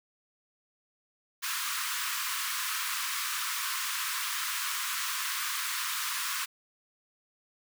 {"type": "high-pass noise", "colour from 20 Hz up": "pink", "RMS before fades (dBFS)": -33, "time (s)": [1.42, 6.46], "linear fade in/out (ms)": 20, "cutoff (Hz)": 1000, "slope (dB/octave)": 96, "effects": []}